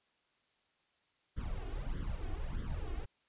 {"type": "noise with flanger", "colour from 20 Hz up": "brown", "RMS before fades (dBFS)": -38, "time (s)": [1.36, 3.06], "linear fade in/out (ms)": 20, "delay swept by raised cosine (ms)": [0.59, 2.79], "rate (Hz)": 1.6, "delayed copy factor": 0.8, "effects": ["white hiss -75 dBFS RMS until 3.28 s", "resampled to 8000 Hz"]}